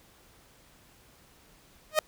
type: tone with exponential growth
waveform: sawtooth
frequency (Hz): 620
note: D#5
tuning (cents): -6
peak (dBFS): -14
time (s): 1.91-1.99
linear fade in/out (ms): 2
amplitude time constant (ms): 16
effects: pink hiss -59 dBFS RMS until 2.07 s